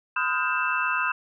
sine tone cluster, 1016 / 1260 / 1429 / 1577 / 2657 Hz, B5 / D#6 / F6 / G6 / E7, +49 / +21 / +39 / +10 / +13 cents, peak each -29 dBFS, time 0.16-1.12 s, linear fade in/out 5 ms, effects none

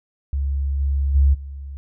sine tone with level steps, 69.3 Hz, C#2, in tune, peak -19 / -17 / -11 / -30 dBFS, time 0.33-1.77 s, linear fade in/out 0 ms, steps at 0.79 / 1.14 / 1.33 s, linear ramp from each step 20 ms, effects none

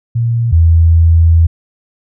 sine tone pair in turn, 116.9 / 82.66 Hz, A#2 / E2, +5 / +5 cents, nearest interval tritone, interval 600 cents, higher first, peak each -10 / -4 dBFS, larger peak second, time 0.15-0.52 / 0.52-1.47 s, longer second, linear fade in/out 10 ms, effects none

